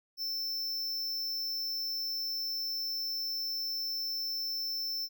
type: tone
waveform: square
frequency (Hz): 5330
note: E8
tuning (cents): +18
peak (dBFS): -33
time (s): 0.17-5.09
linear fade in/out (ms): 50
effects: none